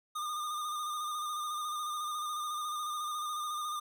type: tone with vibrato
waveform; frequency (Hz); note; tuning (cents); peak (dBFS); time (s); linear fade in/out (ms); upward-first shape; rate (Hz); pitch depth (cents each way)
square; 1214; D#6; -43; -35; 0.15-3.8; 10; square; 14; 28
effects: none